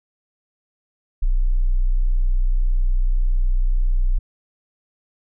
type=tone; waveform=sine; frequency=30.87 Hz; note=B0; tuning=in tune; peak=-14 dBFS; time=1.22-4.19 s; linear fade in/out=10 ms; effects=none

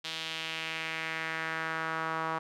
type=tone with band-pass filter sweep; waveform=sawtooth; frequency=161.1 Hz; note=E3; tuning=39 cents flat; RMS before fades=-35 dBFS; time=0.04-2.39 s; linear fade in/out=10 ms; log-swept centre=3600 to 1100 Hz; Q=2.3; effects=none

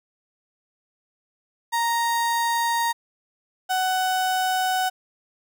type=tone pair in turn; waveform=35% pulse; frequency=932.3 / 746.6 Hz; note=A#5 / F#5; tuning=0 / +15 cents; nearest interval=major third; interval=385 cents; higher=first; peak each=-19 dBFS; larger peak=neither; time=1.72-2.93 / 3.69-4.9 s; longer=neither; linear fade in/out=20 ms; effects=none

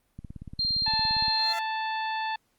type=click train; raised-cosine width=5 ms; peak=-27 dBFS; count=20; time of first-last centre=0.19-1.282 s; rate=17.4 Hz
type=tone; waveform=sine; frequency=4186 Hz; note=C8; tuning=in tune; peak=-24 dBFS; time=0.59-1.53 s; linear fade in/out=5 ms
type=harmonic tone; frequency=880 Hz; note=A5; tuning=in tune; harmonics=1 / 2 / 3 / 4 / 5; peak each=-29 / -35 / -39 / -41 / -43 dBFS; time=0.86-2.36 s; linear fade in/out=5 ms
type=tone with exponential growth; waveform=15% pulse; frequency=680 Hz; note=F5; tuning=46 cents flat; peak=-26 dBFS; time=1.21-1.59 s; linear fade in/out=5 ms; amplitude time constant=81 ms
effects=pink hiss -71 dBFS RMS until 2.58 s + Opus 32 kbps

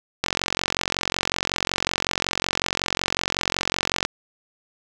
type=click train; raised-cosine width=0.2 ms; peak=-3 dBFS; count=174; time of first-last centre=0.24-4.051 s; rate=45.4 Hz; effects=none

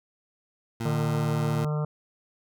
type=tone; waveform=20% pulse; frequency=114.8 Hz; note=A#2; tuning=26 cents flat; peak=-24 dBFS; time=0.8-1.65 s; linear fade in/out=5 ms
type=harmonic tone; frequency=150.8 Hz; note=D3; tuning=46 cents sharp; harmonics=1 / 3 / 4 / 5 / 6 / 7 / 8 / 9; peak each=-25 / -36 / -38 / -44 / -45 / -45 / -42 / -45 dBFS; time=0.85-1.85 s; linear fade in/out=5 ms
effects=none

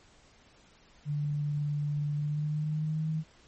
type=tone with pitch glide; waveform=sine; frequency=146.83 to 157.37 Hz; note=D3 to D#3; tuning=0 to +20 cents; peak=-28 dBFS; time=1.05-3.24 s; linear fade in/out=50 ms; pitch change=+120 cents; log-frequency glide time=2.13-3.08 s; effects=pink hiss -60 dBFS RMS until 3.47 s + MP3 32 kbps

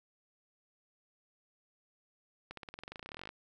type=accelerating click train; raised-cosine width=0.3 ms; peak=-28 dBFS; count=23; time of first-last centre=2.51-3.291 s; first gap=63 ms; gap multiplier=0.94; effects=none

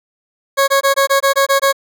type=tone bursts; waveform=20% pulse; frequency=550 Hz; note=C#5; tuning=14 cents flat; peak=-5 dBFS; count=9; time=0.57-1.728 s; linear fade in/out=20 ms; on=110 ms; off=21 ms; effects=none

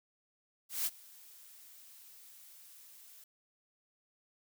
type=noise with ADSR envelope; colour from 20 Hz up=blue; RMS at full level=-32 dBFS; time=0.69-3.24 s; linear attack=170 ms; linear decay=37 ms; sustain=-24 dB; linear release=3 ms; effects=none

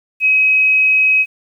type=tone; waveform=sine; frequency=2542 Hz; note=D#7; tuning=36 cents sharp; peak=-9 dBFS; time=0.2-1.26 s; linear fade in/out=50 ms; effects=8-bit

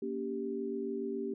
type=chord; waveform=sine; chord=G diminished; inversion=first; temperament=just; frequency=235.2 / 282.2 / 392 Hz; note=Bb3 / Db4 / G4; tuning=+16 / +31 / 0 cents; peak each=-39 / -40 / -36 dBFS; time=0.02-1.34 s; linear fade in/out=5 ms; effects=none

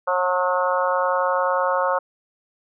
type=harmonic tone with a mistuned harmonic; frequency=181.1 Hz; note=F#3; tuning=37 cents flat; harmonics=3 / 4 / 5 / 6 / 7 / 8; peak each=-22 / -29 / -25 / -25 / -26 / -30 dBFS; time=0.07-1.99 s; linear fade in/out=10 ms; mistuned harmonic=7; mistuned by=+17 cents; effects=none

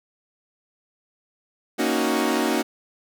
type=chord; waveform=sawtooth; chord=D# minor seventh; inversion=second; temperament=equal; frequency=233.1 / 277.2 / 311.1 / 370 Hz; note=A#3 / C#4 / D#4 / F#4; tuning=0 / 0 / 0 / 0 cents; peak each=-22 dBFS; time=1.78-2.63 s; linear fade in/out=20 ms; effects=none

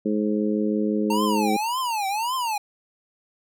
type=harmonic tone; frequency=105.8 Hz; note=G#2; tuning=33 cents sharp; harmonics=2 / 3 / 4 / 5; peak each=-23 / -26 / -27 / -32 dBFS; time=0.05-1.57 s; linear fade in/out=10 ms
type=tone with vibrato; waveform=square; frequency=899 Hz; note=A5; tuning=37 cents sharp; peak=-24 dBFS; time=1.1-2.58 s; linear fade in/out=5 ms; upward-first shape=triangle; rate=1.8 Hz; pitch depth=290 cents each way
effects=none

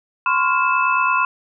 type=tone cluster; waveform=sine; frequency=1025 / 1094 / 1402 / 2618 Hz; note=C6 / C#6 / F6 / E7; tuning=-36 / -23 / +6 / -13 cents; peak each=-18 / -22 / -21 / -22 dBFS; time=0.26-1.25 s; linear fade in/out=2 ms; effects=none

